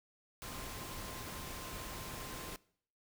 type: tone in noise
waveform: sine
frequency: 1046.5 Hz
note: C6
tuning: in tune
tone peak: -53 dBFS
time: 0.42-2.56 s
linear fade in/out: 0 ms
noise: pink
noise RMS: -45 dBFS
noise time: 0.42-2.56 s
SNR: -11 dB
effects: noise-tail reverb RT60 0.6 s tail -22 dB re dry